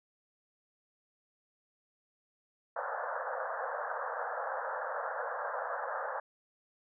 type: band-pass noise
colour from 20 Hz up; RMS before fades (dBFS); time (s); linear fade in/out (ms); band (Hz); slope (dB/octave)
pink; -37; 2.76-6.2; 5; 490 to 1700; 96
effects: none